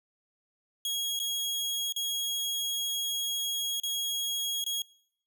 sawtooth tone with dropouts, 3302 Hz, G#7, 11 cents flat, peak -26 dBFS, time 0.85-4.82 s, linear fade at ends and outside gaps 2 ms, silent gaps 1.192-1.199 / 1.924-1.962 / 3.8-3.834 / 4.641-4.663 s, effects noise-tail reverb RT60 0.7 s tail -25 dB re dry

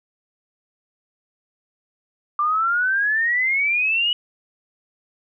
sine exponential sweep, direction up, 1174.7 to 2950 Hz, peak -17 dBFS, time 2.39-4.13 s, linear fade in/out 2 ms, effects none

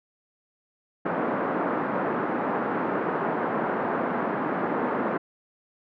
pink band-pass noise, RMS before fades -27 dBFS, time 1.05-5.18 s, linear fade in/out 10 ms, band 200 to 1500 Hz, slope 24 dB/octave, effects none

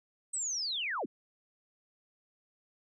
sine linear sweep, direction down, 8270 to 162.5 Hz, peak -32 dBFS, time 0.33-1.06 s, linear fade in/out 10 ms, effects none

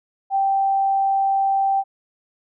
sine tone, 782 Hz, G5, 4 cents flat, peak -16 dBFS, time 0.3-1.84 s, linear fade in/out 50 ms, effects none

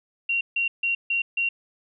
sine tone bursts, 2752 Hz, F7, 26 cents flat, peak -21 dBFS, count 5, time 0.29-1.49 s, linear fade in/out 5 ms, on 120 ms, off 150 ms, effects none

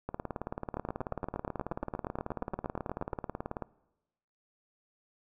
two click trains, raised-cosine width 1 ms, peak -21 / -20 dBFS, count 66 / 21, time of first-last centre 0.09-3.623 / 0.77-3.131 s, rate 18.4 / 8.47 Hz, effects noise-tail reverb RT60 1.0 s tail -22 dB re dry

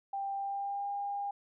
sine tone with pitch glide, 790 to 806.1 Hz, G5 to G5, +13 to +48 cents, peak -33 dBFS, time 0.13-1.31 s, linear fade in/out 5 ms, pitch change +35 cents, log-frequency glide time 0.35-0.9 s, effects none

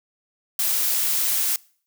blue noise, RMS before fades -22 dBFS, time 0.59-1.56 s, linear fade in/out 2 ms, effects noise-tail reverb RT60 0.5 s tail -24 dB re dry

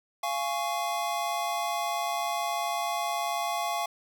square chord, Db major, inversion first, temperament just, 693 / 831.5 / 1108.7 Hz, F5 / Ab5 / Db6, -14 / +2 / 0 cents, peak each -32 / -34 / -34 dBFS, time 0.23-3.86 s, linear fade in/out 5 ms, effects none

